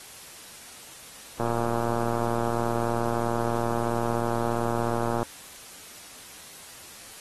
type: click train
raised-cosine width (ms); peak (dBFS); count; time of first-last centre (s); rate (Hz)
1; -14; 449; 1.4-5.229; 117
effects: white hiss -45 dBFS RMS until 7.2 s + AAC 32 kbps